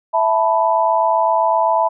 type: chord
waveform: sine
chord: E suspended fourth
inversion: none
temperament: equal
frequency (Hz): 659.3 / 880 / 987.8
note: E5 / A5 / B5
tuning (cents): 0 / 0 / 0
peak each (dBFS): -17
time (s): 0.13-1.89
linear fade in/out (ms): 20
effects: none